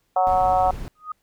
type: harmonic tone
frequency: 185 Hz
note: F#3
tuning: in tune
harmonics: 3 / 4 / 5 / 6 / 7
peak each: -25 / -17 / -26 / -30 / -30 dBFS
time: 0.16-0.71 s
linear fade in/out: 5 ms
type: noise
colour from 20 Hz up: brown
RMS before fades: -32 dBFS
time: 0.27-0.88 s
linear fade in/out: 0 ms
type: tone with exponential growth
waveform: sine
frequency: 1244.5 Hz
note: D#6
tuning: in tune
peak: -24 dBFS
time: 0.95-1.12 s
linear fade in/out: 5 ms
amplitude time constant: 35 ms
effects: pink hiss -69 dBFS RMS until 1.22 s